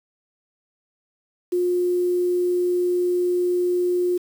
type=tone with quantisation; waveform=sine; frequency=356.9 Hz; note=F4; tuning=38 cents sharp; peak=-18 dBFS; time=1.52-4.18 s; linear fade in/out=10 ms; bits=7; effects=none